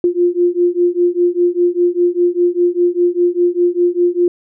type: beating tone pair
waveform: sine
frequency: 349.2 / 354.2 Hz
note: F4 / F4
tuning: 0 / +24 cents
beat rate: 5 Hz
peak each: -14 dBFS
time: 0.04-4.28 s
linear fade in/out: 2 ms
effects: none